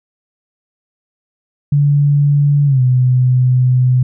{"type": "tone with pitch glide", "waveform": "sine", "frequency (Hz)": [144, 126.82], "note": ["D3", "B2"], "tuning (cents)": [-34, 46], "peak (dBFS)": -8, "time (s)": [1.72, 4.03], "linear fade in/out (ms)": 5, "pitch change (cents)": -220, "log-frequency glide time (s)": [2.66, 2.81], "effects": []}